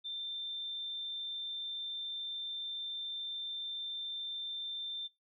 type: tone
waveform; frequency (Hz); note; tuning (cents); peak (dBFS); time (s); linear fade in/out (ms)
sine; 3573; A7; +26; -38; 0.04-5.08; 20
effects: noise-tail reverb RT60 0.2 s tail -19 dB re dry